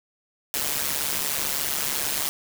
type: noise with amplitude modulation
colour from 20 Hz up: white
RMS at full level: -23 dBFS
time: 0.54-2.29 s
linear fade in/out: 0 ms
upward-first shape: sine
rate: 143 Hz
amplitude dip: 80%
effects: none